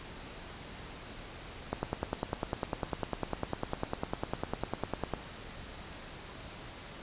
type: click train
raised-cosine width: 1 ms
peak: -17 dBFS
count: 35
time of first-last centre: 1.73-5.137 s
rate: 9.98 Hz
effects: pink hiss -46 dBFS RMS until 7.02 s + resampled to 8000 Hz